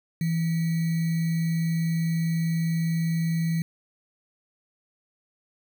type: tone with sample-and-hold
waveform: sine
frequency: 164.81 Hz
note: E3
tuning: in tune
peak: -22 dBFS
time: 0.21-3.62 s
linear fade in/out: 2 ms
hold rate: 2100 Hz
effects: none